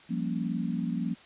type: chord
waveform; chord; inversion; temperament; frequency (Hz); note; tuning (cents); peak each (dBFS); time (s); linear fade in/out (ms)
sine; G half-diminished seventh; third; equal; 174.61 / 196 / 233.1 / 277.2; F3 / G3 / Bb3 / Db4; 0 / 0 / 0 / 0; -32 / -35 / -32 / -37; 0.09-1.15; 20
effects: white hiss -53 dBFS RMS until 1.25 s + resampled to 8000 Hz